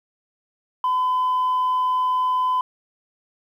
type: tone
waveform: sine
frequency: 1012 Hz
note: B5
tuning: 42 cents sharp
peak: -16 dBFS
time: 0.84-2.61 s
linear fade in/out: 2 ms
effects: tanh soft clip ceiling -16 dBFS + 9-bit